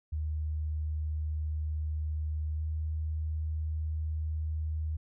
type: tone with pitch glide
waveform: sine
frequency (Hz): 76.9 to 78.02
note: D#2 to D#2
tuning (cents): -20 to +5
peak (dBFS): -30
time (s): 0.12-4.97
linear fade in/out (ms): 10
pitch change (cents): +25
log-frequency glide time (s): 2.56-2.61
effects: none